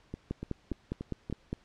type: two click trains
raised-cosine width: 3 ms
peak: -24 / -20 dBFS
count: 5 / 7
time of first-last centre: 0.14-1.299 / 0.31-1.53 s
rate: 3.45 / 4.92 Hz
effects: pink hiss -64 dBFS RMS until 1.64 s + low-pass 5000 Hz 12 dB/octave